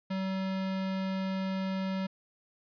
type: tone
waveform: square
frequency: 190.5 Hz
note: G3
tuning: 49 cents flat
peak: -31 dBFS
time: 0.1-2.07 s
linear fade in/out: 10 ms
effects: resampled to 11025 Hz